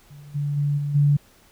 sine tone with level steps, 144.5 Hz, D3, 28 cents flat, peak -40 / -22 / -19 / -23 / -14 dBFS, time 0.1-1.17 s, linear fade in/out 10 ms, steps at 0.34 / 0.56 / 0.77 / 0.94 s, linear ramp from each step 20 ms, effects pink hiss -55 dBFS RMS until 1.51 s

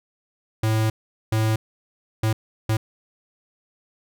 square tone bursts at uneven times, 110 Hz, A2, in tune, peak -19 dBFS, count 4, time 0.63-0.9 / 1.32-1.56 / 2.23-2.33 / 2.69-2.77 s, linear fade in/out 5 ms, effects none

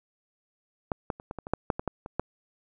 clicks, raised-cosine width 1 ms, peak -13 / -15 / -29 / -21 / -22 / -24 / -10 / -10 / -17 / -14 / -24 / -12 dBFS, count 12, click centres 0.918 / 1.102 / 1.199 / 1.311 / 1.387 / 1.469 / 1.536 / 1.702 / 1.795 / 1.877 / 2.061 / 2.196 s, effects none

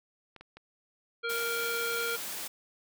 clicks, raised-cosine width 0.3 ms, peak -32 dBFS, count 3, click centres 0.363 / 0.41 / 0.57 s
harmonic tone, 466.2 Hz, A#4, in tune, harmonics 1 / 3 / 5 / 7 / 9, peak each -35 / -33 / -39 / -42 / -45 dBFS, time 1.23-2.17 s, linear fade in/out 20 ms
white high-pass noise, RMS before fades -38 dBFS, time 1.29-2.48 s, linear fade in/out 10 ms, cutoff 180 Hz, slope 12 dB/octave
effects none

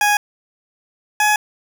20% pulse tone pair in turn, 829 / 843 Hz, G#5 / G#5, -3 / +26 cents, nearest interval unison, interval 29 cents, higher second, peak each -8 dBFS, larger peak neither, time 0.01-0.17 / 1.2-1.36 s, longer neither, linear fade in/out 2 ms, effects none

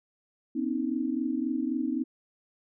sine tone cluster, 247.1 / 271 / 314.6 Hz, B3 / C#4 / D#4, +1 / -39 / +19 cents, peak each -31 dBFS, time 0.55-2.04 s, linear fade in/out 10 ms, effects none

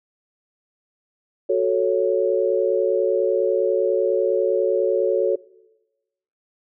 sine chord, F# minor, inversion none, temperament equal, 370 / 440 / 554.4 Hz, F#4 / A4 / C#5, 0 / 0 / 0 cents, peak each -21 dBFS, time 1.49-5.36 s, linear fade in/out 10 ms, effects noise-tail reverb RT60 1.0 s tail -21 dB re dry

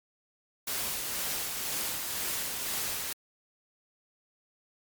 white noise with tremolo, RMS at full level -32 dBFS, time 0.67-3.13 s, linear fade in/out 5 ms, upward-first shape sine, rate 2 Hz, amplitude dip 30%, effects MP3 96 kbps

